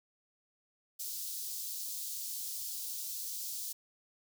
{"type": "high-pass noise", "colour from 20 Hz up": "white", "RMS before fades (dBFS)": -40, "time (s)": [0.99, 3.73], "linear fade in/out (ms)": 10, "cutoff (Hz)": 4200, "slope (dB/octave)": 24, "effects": []}